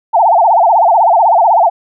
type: tone with vibrato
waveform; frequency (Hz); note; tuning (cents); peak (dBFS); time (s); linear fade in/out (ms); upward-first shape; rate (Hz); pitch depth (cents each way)
sine; 784; G5; 0; -5; 0.13-1.7; 20; sine; 16; 280
effects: none